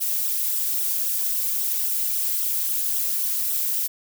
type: noise with flanger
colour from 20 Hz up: violet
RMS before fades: -24 dBFS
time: 0-3.88 s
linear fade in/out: 20 ms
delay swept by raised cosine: 0.42 to 3.42 ms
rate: 3.7 Hz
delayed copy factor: -0.9
effects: none